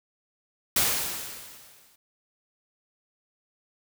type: noise with exponential decay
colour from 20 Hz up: white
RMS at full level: -21 dBFS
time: 0.76-1.96 s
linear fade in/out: 5 ms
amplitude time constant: 260 ms
effects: none